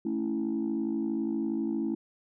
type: chord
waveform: sine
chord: A major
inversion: none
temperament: equal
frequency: 220 / 277.2 / 329.6 Hz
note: A3 / C#4 / E4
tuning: 0 / 0 / 0 cents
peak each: -31 / -32 / -30 dBFS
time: 0.05-1.95 s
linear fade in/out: 5 ms
effects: tanh soft clip ceiling -22 dBFS

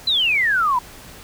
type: exponential sweep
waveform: sine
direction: down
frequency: 4091 to 951 Hz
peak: -15 dBFS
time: 0.07-0.79 s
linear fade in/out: 5 ms
effects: pink hiss -41 dBFS RMS until 1.23 s

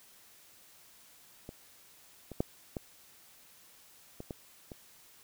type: clicks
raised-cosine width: 2 ms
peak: -29 / -29 / -15 / -22 / -28 / -25 / -30 dBFS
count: 7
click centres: 1.491 / 2.317 / 2.405 / 2.768 / 4.204 / 4.308 / 4.718 s
effects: white hiss -59 dBFS RMS until 5.23 s

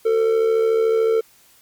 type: tone with amplitude modulation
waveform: triangle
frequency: 448.7 Hz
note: A4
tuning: 34 cents sharp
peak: -10 dBFS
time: 0.05-1.21 s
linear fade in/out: 10 ms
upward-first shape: sine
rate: 73.7 Hz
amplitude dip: 55%
effects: white hiss -53 dBFS RMS until 1.61 s + MP3 96 kbps

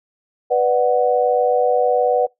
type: chord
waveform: sine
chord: B minor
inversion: none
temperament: just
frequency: 493.9 / 592.7 / 740.8 Hz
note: B4 / D5 / F#5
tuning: 0 / +16 / +2 cents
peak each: -16 / -20 / -18 dBFS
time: 0.5-2.27 s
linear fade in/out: 20 ms
effects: noise-tail reverb RT60 0.2 s tail -26 dB re dry

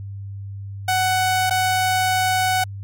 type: tone with dropouts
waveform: sawtooth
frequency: 745 Hz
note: F#5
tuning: 12 cents sharp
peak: -13 dBFS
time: 0.88-2.64 s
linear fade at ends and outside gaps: 5 ms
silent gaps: 1.498-1.507 s
effects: added 99 Hz sine -29 dBFS peak until 2.83 s + MP3 64 kbps

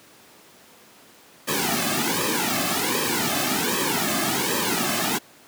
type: noise with flanger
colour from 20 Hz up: pink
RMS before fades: -23 dBFS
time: 1.47-5.19 s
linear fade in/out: 20 ms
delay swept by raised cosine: 1.4 to 2.13 ms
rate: 1.3 Hz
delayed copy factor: -0.95
effects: pink hiss -50 dBFS RMS until 5.47 s + high-pass 200 Hz 12 dB/octave

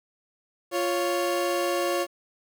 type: tone pair together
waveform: 30% pulse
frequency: 349.3 / 554.4 Hz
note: F4 / C#5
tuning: 0 / 0 cents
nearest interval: minor sixth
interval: 800 cents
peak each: -24 dBFS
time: 0.71-2.07 s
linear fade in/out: 50 ms
effects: 9-bit

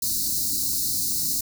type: band-stop noise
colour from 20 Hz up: white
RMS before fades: -25 dBFS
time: 0.02-1.41 s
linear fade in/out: 5 ms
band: 330 to 4000 Hz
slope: 96 dB/octave
effects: none

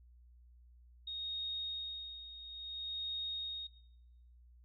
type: tone with tremolo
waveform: sine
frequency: 3729 Hz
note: A#7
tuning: in tune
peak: -36 dBFS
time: 1.07-3.67 s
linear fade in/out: 5 ms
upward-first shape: sine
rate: 0.59 Hz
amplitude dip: 70%
effects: noise-tail reverb RT60 0.9 s tail -18 dB re dry + added 60 Hz sine -58 dBFS peak until 4.64 s

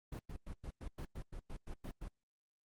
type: noise bursts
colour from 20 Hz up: brown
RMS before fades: -44 dBFS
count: 12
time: 0.12-2.084 s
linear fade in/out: 5 ms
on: 72 ms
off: 100 ms
effects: Opus 24 kbps

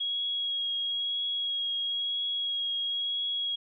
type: tone with vibrato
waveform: sine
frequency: 3305 Hz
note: G#7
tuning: 9 cents flat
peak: -28 dBFS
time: 0-3.56 s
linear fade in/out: 10 ms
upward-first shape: triangle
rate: 1 Hz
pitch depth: 15 cents each way
effects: none

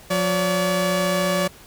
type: tone pair together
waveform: sawtooth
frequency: 179.29 / 572 Hz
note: F3 / D5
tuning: +46 / -46 cents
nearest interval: octave + minor sixth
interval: 2008 cents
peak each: -19 / -17 dBFS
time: 0.1-1.48 s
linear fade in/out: 10 ms
effects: pink hiss -46 dBFS RMS until 1.66 s

